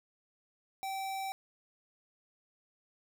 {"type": "tone", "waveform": "square", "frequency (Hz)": 774, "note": "G5", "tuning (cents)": -22, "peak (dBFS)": -36, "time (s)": [0.83, 1.32], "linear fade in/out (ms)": 0, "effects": []}